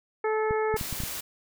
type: harmonic tone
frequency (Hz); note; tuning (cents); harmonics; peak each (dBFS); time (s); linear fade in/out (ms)
434.3; A4; -23; 1 / 2 / 3 / 4 / 5; -25 / -31 / -35 / -37 / -39; 0.24-0.77; 5
type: clicks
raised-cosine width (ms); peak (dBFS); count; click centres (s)
5; -21; 6; 0.509 / 0.742 / 0.812 / 0.927 / 1.003 / 1.036
type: noise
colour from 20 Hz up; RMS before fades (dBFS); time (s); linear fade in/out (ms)
white; -35; 0.76-1.21; 10
effects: none